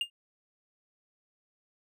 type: tone with exponential decay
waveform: triangle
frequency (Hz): 2821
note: F7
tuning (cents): +17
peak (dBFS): -22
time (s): 0.01-0.1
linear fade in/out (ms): 2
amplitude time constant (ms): 18
effects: none